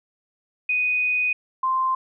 sine tone pair in turn, 2489 / 1044.2 Hz, D#7 / C6, 0 / -4 cents, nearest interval octave + minor third, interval 1504 cents, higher first, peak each -19 dBFS, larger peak neither, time 0.69-1.33 / 1.63-1.95 s, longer first, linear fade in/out 5 ms, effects none

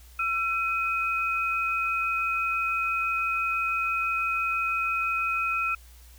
sine tone pair together, 1347 / 2516 Hz, E6 / D#7, +37 / +19 cents, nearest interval major seventh, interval 1082 cents, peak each -27 dBFS, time 0.19-5.75 s, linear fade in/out 5 ms, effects added 60 Hz sine -48 dBFS peak until 6.18 s + white hiss -56 dBFS RMS until 6.18 s

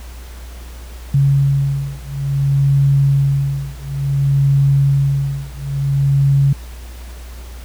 sine beating tone pair, 138.59 / 139.16 Hz, C#3 / C#3, 0 / +7 cents, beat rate 0.57 Hz, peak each -15 / -15 dBFS, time 1.14-6.53 s, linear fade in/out 5 ms, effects added 60 Hz sine -30 dBFS peak until 7.64 s + pink hiss -41 dBFS RMS until 7.64 s

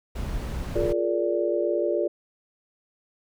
brown noise, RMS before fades -30 dBFS, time 0.15-0.93 s, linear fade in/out 10 ms
sine chord, Bb dominant seventh, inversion second, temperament just, 349.6 / 419.5 / 466.2 / 582.7 Hz, F4 / Ab4 / Bb4 / D5, +2 / +17 / 0 / -14 cents, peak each -26 / -29 / -30 / -26 dBFS, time 0.75-2.08 s, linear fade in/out 10 ms
effects none

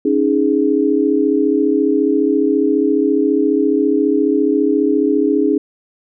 sine chord, C# suspended second, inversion none, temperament just, 277.2 / 311.8 / 415.8 Hz, C#4 / D#4 / G#4, 0 / +4 / +2 cents, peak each -16 dBFS, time 0.05-5.58 s, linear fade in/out 5 ms, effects none

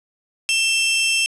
sawtooth tone pair together, 2677 / 3184 Hz, E7 / G7, +26 / +26 cents, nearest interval minor third, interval 300 cents, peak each -14 / -20 dBFS, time 0.49-1.26 s, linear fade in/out 0 ms, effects resampled to 24000 Hz + 7-bit

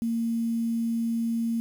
sine tone with quantisation, 230 Hz, A#3, 23 cents flat, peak -24 dBFS, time 0.02-1.6 s, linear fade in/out 0 ms, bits 8, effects none

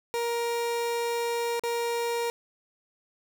30% pulse tone with dropouts, 470.2 Hz, A#4, 15 cents sharp, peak -24 dBFS, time 0.14-2.3 s, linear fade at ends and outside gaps 0 ms, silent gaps 1.595-1.636 s, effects none

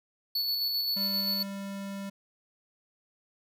square tone with tremolo, 4435 Hz, C#8, in tune, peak -27 dBFS, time 0.35-1.43 s, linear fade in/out 5 ms, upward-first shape square, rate 7.6 Hz, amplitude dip 25%
square tone, 197.4 Hz, G3, 12 cents sharp, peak -36 dBFS, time 0.96-2.1 s, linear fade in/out 10 ms
effects none

